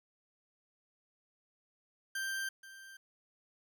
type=tone with echo; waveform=40% pulse; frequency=1573 Hz; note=G6; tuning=6 cents sharp; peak=-34 dBFS; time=2.15-2.49 s; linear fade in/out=5 ms; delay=480 ms; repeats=1; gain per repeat=-15 dB; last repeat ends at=2.97 s; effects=12-bit